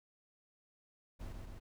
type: noise with echo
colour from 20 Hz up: brown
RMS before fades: -45 dBFS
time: 1.19-1.34 s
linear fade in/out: 20 ms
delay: 130 ms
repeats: 2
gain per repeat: -2 dB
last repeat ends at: 1.6 s
effects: none